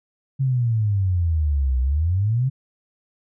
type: exponential two-way sweep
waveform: sine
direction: down then up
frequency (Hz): 137.4 to 62.1 to 137.4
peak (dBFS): -17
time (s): 0.39-2.5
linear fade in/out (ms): 20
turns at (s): 1.8
effects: none